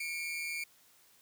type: tone pair together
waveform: 40% pulse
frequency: 2217 / 2376 Hz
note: C#7 / D7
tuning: 0 / +20 cents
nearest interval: minor second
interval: 120 cents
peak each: -39 / -37 dBFS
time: 0-0.64 s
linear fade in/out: 5 ms
effects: white hiss -64 dBFS RMS until 1.21 s + high-pass 60 Hz 12 dB/octave